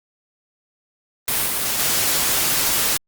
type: noise with level steps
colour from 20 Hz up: white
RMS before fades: -20 / -22 / -19 dBFS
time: 1.28-2.97 s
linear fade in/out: 2 ms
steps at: 1.46 / 1.79 s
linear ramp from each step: 2 ms
effects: Opus 32 kbps